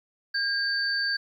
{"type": "tone pair together", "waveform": "sine", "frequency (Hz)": [1614, 4565], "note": ["G#6", "D8"], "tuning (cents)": [-50, -50], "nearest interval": "octave + tritone", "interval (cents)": 1800, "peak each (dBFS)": [-26, -28], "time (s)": [0.34, 1.17], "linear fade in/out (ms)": 10, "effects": ["10-bit"]}